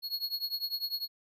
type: tone with tremolo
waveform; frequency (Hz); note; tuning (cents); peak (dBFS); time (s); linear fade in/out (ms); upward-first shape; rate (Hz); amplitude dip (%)
square; 4328; C#8; -42; -29; 0.02-1.08; 50; triangle; 10; 95
effects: none